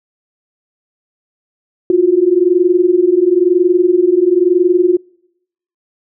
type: tone pair together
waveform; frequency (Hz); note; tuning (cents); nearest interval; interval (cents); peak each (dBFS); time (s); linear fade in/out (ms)
sine; 344 / 365; F4 / F#4; -26 / -24; minor second; 102; -12 / -10; 1.9-4.97; 2
effects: noise-tail reverb RT60 0.8 s tail -26 dB re dry